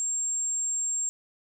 sine tone, 7459 Hz, A#8, in tune, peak -26 dBFS, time 0-1.09 s, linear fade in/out 0 ms, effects none

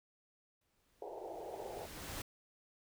pink noise with exponential growth, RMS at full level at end -42 dBFS, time 0.61-2.22 s, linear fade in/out 5 ms, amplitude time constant 350 ms
pink band-pass noise, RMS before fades -46 dBFS, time 1.02-1.86 s, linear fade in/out 2 ms, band 340 to 900 Hz, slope 96 dB/octave
effects none

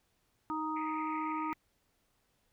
harmonic tone, 311.7 Hz, D#4, 3 cents sharp, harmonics 1 / 3 / 4, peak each -37 / -37 / -38 dBFS, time 0.5-1.53 s, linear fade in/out 0 ms
pink band-pass noise, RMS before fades -49 dBFS, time 0.76-1.54 s, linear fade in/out 5 ms, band 2000 to 2400 Hz, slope 96 dB/octave
effects pink hiss -75 dBFS RMS until 2.52 s

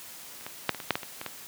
clicks, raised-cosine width 0.3 ms, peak -30 / -20 / -6 / -21 / -21 / -6 / -12 / -21 / -19 / -17 dBFS, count 10, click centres 0.41 / 0.465 / 0.693 / 0.747 / 0.802 / 0.907 / 0.955 / 1.032 / 1.214 / 1.263 s, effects white hiss -45 dBFS RMS until 1.47 s + high-pass 100 Hz 12 dB/octave

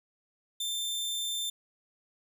sawtooth tone, 3570 Hz, A7, 24 cents sharp, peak -28 dBFS, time 0.6-1.5 s, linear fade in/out 5 ms, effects none

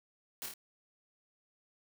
white noise with echo, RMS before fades -41 dBFS, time 0.42-0.46 s, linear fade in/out 0 ms, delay 26 ms, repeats 3, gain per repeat -3 dB, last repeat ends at 0.538 s, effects none

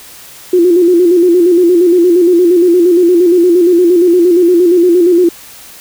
sine tone with vibrato, 351 Hz, F4, 9 cents sharp, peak -4 dBFS, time 0.53-5.29 s, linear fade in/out 5 ms, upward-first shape square, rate 8.6 Hz, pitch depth 59 cents each way, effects white hiss -34 dBFS RMS until 5.8 s

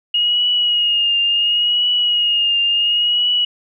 sine tone with vibrato, 2871 Hz, F7, 47 cents sharp, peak -13 dBFS, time 0.14-3.45 s, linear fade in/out 5 ms, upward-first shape triangle, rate 0.71 Hz, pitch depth 46 cents each way, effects none

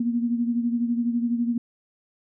sine beating tone pair, 235.3 / 247.3 Hz, A#3 / B3, +16 / +3 cents, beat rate 12 Hz, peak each -22 / -29 dBFS, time 0-1.58 s, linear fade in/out 5 ms, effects none

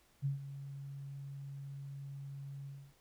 sine tone with ADSR envelope, 138.9 Hz, C#3, 4 cents sharp, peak -30 dBFS, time 0.22-2.94 s, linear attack 34 ms, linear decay 130 ms, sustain -13 dB, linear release 270 ms, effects pink hiss -69 dBFS RMS until 3 s

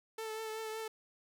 sawtooth tone with vibrato, 440 Hz, A4, in tune, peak -35 dBFS, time 0.18-0.88 s, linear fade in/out 5 ms, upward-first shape triangle, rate 5.3 Hz, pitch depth 26 cents each way, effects none

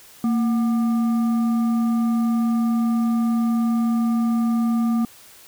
sine tone with frequency modulation, 229.8 Hz, A#3, 25 cents flat, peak -17 dBFS, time 0.24-5.05 s, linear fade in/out 2 ms, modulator 967 Hz, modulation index 0.27, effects white hiss -47 dBFS RMS until 5.47 s

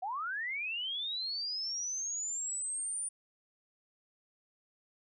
sine linear sweep, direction up, 705 to 9397 Hz, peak -34 dBFS, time 0.02-3.09 s, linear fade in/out 10 ms, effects none

